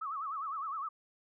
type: tone with vibrato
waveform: sine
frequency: 1200 Hz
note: D6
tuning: 37 cents sharp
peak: -35 dBFS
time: 0.01-0.89 s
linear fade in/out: 10 ms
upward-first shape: sine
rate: 9.8 Hz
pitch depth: 170 cents each way
effects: none